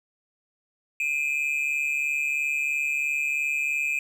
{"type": "tone pair together", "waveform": "triangle", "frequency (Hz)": [2407, 2550], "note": ["D7", "D#7"], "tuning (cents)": [42, 42], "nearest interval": "minor second", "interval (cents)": 100, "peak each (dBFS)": -25, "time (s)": [1, 3.99], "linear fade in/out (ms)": 2, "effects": []}